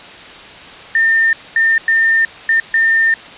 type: tone bursts at uneven times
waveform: sine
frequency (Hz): 1808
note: A6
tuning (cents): +47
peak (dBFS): -9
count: 5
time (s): 0.95-1.33 / 1.56-1.78 / 1.88-2.25 / 2.49-2.6 / 2.74-3.14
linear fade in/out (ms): 2
effects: white hiss -34 dBFS RMS until 3.37 s + resampled to 8000 Hz